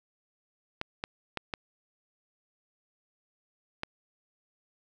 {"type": "clicks", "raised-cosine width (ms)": 0.3, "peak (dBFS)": -16, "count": 5, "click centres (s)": [0.814, 1.039, 1.373, 1.538, 3.834], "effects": []}